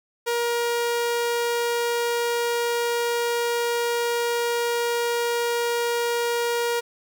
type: tone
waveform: sawtooth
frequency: 473.4 Hz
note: A#4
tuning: 27 cents sharp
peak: -18 dBFS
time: 0.26-6.81 s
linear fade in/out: 20 ms
effects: none